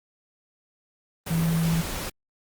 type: tone in noise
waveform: sine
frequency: 164.81 Hz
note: E3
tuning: in tune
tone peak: -21 dBFS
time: 1.3-1.82 s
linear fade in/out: 10 ms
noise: pink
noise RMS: -32 dBFS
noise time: 1.26-2.1 s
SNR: +8 dB
effects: Opus 32 kbps